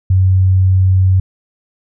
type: tone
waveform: sine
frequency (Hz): 93.8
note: F#2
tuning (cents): +24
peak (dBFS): -7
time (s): 0.1-1.2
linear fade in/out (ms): 5
effects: none